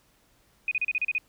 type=tone bursts; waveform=sine; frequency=2489 Hz; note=D#7; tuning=in tune; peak=-23 dBFS; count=8; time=0.68-1.182 s; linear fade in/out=2 ms; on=33 ms; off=34 ms; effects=pink hiss -64 dBFS RMS until 1.28 s